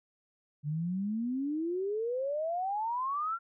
sine exponential sweep, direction up, 143.1 to 1396.9 Hz, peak -30 dBFS, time 0.63-3.39 s, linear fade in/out 50 ms, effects none

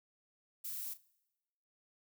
violet noise with echo, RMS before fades -42 dBFS, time 0.64-0.94 s, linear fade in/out 10 ms, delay 37 ms, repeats 2, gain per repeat -15 dB, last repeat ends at 1.014 s, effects noise-tail reverb RT60 1.0 s tail -23 dB re dry

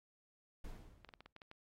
brown noise with exponential decay, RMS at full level -45 dBFS, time 0.64-1.33 s, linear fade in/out 5 ms, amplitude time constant 150 ms
clicks, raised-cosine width 0.3 ms, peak -37 dBFS, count 8, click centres 1.047 / 1.09 / 1.138 / 1.206 / 1.26 / 1.364 / 1.418 / 1.514 s
effects AAC 48 kbps

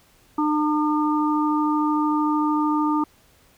harmonic tone, 302.2 Hz, D4, 50 cents sharp, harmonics 1 / 3 / 4, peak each -20 / -25 / -26 dBFS, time 0.38-3.04 s, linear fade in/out 5 ms, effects pink hiss -57 dBFS RMS until 3.57 s

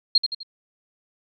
sine tone with echo, 4223 Hz, C8, 15 cents sharp, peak -12 dBFS, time 0.15-0.18 s, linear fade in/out 5 ms, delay 84 ms, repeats 3, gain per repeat -7 dB, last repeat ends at 0.432 s, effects none

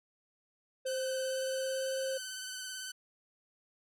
triangle tone with pitch glide, 523.3 to 530.9 Hz, C5 to C5, 0 to +25 cents, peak -31 dBFS, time 0.85-2.18 s, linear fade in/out 10 ms, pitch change +25 cents, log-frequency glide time 1.02-2.03 s
10% pulse tone with vibrato, 1518 Hz, F#6, 44 cents sharp, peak -31 dBFS, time 0.86-2.92 s, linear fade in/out 10 ms, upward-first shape triangle, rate 18 Hz, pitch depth 37 cents each way
effects none

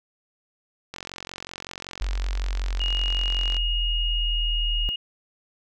click train, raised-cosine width 0.2 ms, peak -17 dBFS, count 120, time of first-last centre 0.94-3.567 s, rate 45.3 Hz
sine linear sweep, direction down, 46.35 to 38.89 Hz, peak -23 dBFS, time 2.01-4.89 s, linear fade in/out 0 ms
sine tone, 2865 Hz, F7, 44 cents sharp, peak -25 dBFS, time 2.8-4.96 s, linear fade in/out 5 ms
effects none

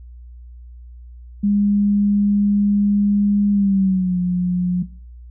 sine tone with pitch glide, 203.7 to 179.39 Hz, G#3 to F3, -33 to +47 cents, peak -14 dBFS, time 1.43-4.83 s, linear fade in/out 10 ms, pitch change -220 cents, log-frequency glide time 3.51-4.18 s, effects noise-tail reverb RT60 0.4 s tail -17 dB re dry + added 60 Hz sine -36 dBFS peak until 5.3 s

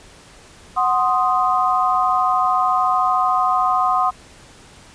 sine chord, C diminished, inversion second, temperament equal, 740 / 1046.5 / 1244.5 Hz, Gb5 / C6 / Eb6, 0 / 0 / 0 cents, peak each -19 dBFS, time 0.76-4.11 s, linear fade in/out 20 ms, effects pink hiss -45 dBFS RMS until 4.94 s + resampled to 22050 Hz

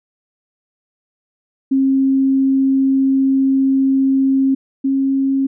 sine tone pair in turn, 268.5 / 270.5 Hz, C4 / C#4, +45 / -42 cents, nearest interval unison, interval 13 cents, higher second, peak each -11 / -13 dBFS, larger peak first, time 1.71-4.55 / 4.84-5.47 s, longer first, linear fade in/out 10 ms, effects none

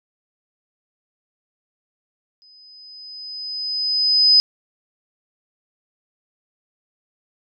sine tone with exponential growth, 5020 Hz, D#8, 15 cents sharp, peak -8 dBFS, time 2.42-4.4 s, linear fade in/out 0 ms, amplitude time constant 430 ms, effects none

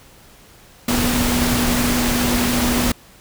sine tone in noise, 243.3 Hz, B3, 26 cents flat, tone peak -19 dBFS, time 0.88-2.92 s, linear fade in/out 5 ms, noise pink, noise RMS -20 dBFS, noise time 0.88-2.92 s, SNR -2 dB, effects pink hiss -47 dBFS RMS until 3.2 s

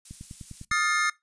violet noise with tremolo, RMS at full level -40 dBFS, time 0.05-0.65 s, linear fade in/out 5 ms, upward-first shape triangle, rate 12 Hz, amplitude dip 25%
click train, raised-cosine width 5 ms, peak -28 dBFS, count 7, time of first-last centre 0.11-0.714 s, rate 9.93 Hz
square chord, F dominant seventh, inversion third, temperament equal with one note detuned, 1244.5 / 1396.9 / 1760 / 2130 Hz, Eb6 / F6 / A6 / C7, 0 / 0 / 0 / +30 cents, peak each -28 / -32 / -29 / -28 dBFS, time 0.71-1.1 s, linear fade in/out 5 ms
effects noise-tail reverb RT60 0.2 s tail -22 dB re dry + resampled to 22050 Hz

